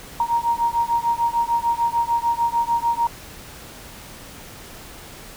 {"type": "beating tone pair", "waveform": "sine", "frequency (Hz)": [932.3, 939], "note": ["A#5", "A#5"], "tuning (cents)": [0, 12], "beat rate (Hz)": 6.7, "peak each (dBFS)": -21, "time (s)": [0.2, 3.07], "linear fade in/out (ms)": 2, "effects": ["pink hiss -40 dBFS RMS until 5.36 s"]}